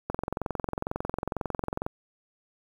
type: click train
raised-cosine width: 1 ms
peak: -15 dBFS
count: 40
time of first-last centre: 0.1-1.865 s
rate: 22.1 Hz
effects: 8-bit